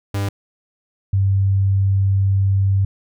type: tone pair in turn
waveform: 45% pulse / sine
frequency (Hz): 99.8 / 97.52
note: G2 / G2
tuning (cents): +32 / -8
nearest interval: unison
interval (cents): 40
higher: first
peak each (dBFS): -19 / -13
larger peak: second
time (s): 0.14-0.29 / 1.13-2.85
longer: second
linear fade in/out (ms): 5
effects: none